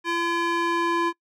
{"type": "tone with band-pass filter sweep", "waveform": "square", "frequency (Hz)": 340, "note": "F4", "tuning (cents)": -46, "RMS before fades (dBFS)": -24, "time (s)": [0.04, 1.13], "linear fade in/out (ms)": 50, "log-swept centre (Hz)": [1800, 1100], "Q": 1, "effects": ["noise-tail reverb RT60 0.1 s tail -24 dB re dry"]}